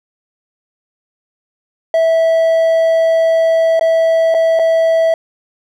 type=tone with dropouts; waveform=triangle; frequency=654 Hz; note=E5; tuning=14 cents flat; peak=-7 dBFS; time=1.94-5.14 s; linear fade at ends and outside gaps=2 ms; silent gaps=3.795-3.81 / 4.342-4.347 / 4.591-4.595 s; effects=none